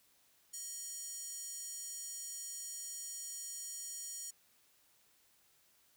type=tone with high-pass filter; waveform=square; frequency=629 Hz; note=D#5; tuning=19 cents sharp; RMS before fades=-45 dBFS; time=0.53-4.31 s; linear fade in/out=10 ms; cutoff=7000 Hz; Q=4; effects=white hiss -70 dBFS RMS until 5.96 s